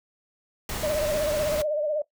pink noise, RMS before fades -32 dBFS, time 0.69-1.62 s, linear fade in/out 2 ms
sine tone with vibrato, 602 Hz, D5, 43 cents sharp, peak -23 dBFS, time 0.83-2.02 s, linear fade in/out 5 ms, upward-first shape sine, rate 16 Hz, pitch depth 65 cents each way
effects noise-tail reverb RT60 0.1 s tail -17 dB re dry

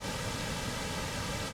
pink noise with comb filter, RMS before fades -35 dBFS, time 0-1.53 s, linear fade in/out 50 ms, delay 2.8 ms, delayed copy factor -0.6, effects low-pass 8000 Hz 12 dB/octave

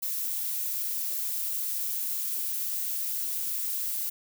violet noise, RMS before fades -31 dBFS, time 0.02-4.1 s, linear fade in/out 10 ms, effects none

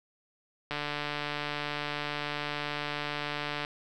click train, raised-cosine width 0.3 ms, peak -17 dBFS, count 433, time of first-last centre 0.71-3.649 s, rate 147 Hz, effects none

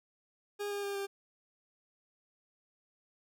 40% pulse tone with pitch steps, 409.3 / 405.1 / 400.9 / 396.7 Hz, G#4 / G#4 / G4 / G4, -25 / -43 / +39 / +21 cents, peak -34 dBFS, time 0.59-1.07 s, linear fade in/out 20 ms, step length 120 ms, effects none

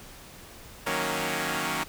5% pulse chord, D# minor seventh, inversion none, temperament equal, 155.56 / 185 / 233.1 / 277.2 Hz, D#3 / F#3 / A#3 / C#4, 0 / 0 / 0 / 0 cents, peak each -22 / -22 / -22 / -21 dBFS, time 0.86-1.84 s, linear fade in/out 10 ms, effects pink hiss -47 dBFS RMS until 1.88 s

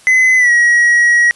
triangle tone with pitch glide, 2031 to 1906 Hz, B6 to A#6, +48 to +38 cents, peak -5 dBFS, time 0.07-1.31 s, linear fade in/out 0 ms, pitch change -110 cents, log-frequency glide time 0.37-0.51 s, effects white hiss -44 dBFS RMS until 1.35 s + resampled to 24000 Hz

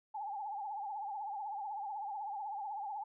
sine tone with vibrato, 825 Hz, G#5, 12 cents flat, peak -38 dBFS, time 0.14-3.04 s, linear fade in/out 10 ms, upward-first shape triangle, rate 16 Hz, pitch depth 120 cents each way, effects none

